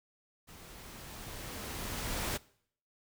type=noise with level ramp; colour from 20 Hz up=pink; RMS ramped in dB=-53 to -34 dBFS; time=0.47-2.38 s; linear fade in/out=20 ms; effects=noise-tail reverb RT60 0.6 s tail -21 dB re dry